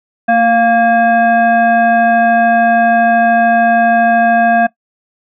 sine tone with frequency modulation, 698.5 Hz, F5, in tune, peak -7 dBFS, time 0.28-4.67 s, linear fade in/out 10 ms, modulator 927 Hz, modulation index 0.88, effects noise-tail reverb RT60 0.1 s tail -19 dB re dry

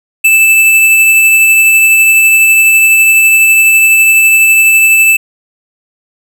square tone with tremolo, 2637 Hz, E7, in tune, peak -3 dBFS, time 0.24-5.17 s, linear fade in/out 10 ms, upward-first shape triangle, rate 12 Hz, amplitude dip 25%, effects none

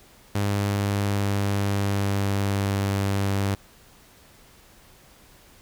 sawtooth tone with pitch glide, 101.3 to 98.81 Hz, G#2 to G2, -43 to +14 cents, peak -18 dBFS, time 0.35-3.55 s, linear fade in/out 5 ms, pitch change -43 cents, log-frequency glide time 0.47-3.02 s, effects pink hiss -53 dBFS RMS until 5.61 s

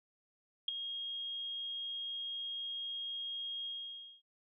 sine tone with ADSR envelope, 3258 Hz, G#7, 34 cents flat, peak -27 dBFS, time 0.68-4.22 s, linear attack 4 ms, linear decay 9 ms, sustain -11 dB, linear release 560 ms, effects none

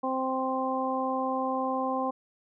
harmonic tone, 261.6 Hz, C4, in tune, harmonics 1 / 2 / 3 / 4, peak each -32 / -32 / -32 / -32 dBFS, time 0.03-2.11 s, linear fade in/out 10 ms, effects none

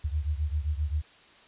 sine beating tone pair, 72.8 / 80.4 Hz, D2 / E2, -15 / -43 cents, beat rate 7.6 Hz, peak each -28 / -31 dBFS, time 0.04-1.02 s, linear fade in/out 10 ms, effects white hiss -55 dBFS RMS until 1.47 s + resampled to 8000 Hz

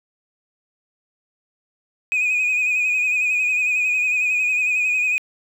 sine tone with vibrato, 2489 Hz, D#7, in tune, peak -15 dBFS, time 2.12-5.18 s, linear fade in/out 0 ms, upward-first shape sine, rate 11 Hz, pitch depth 42 cents each way, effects tanh soft clip ceiling -15 dBFS + 8-bit

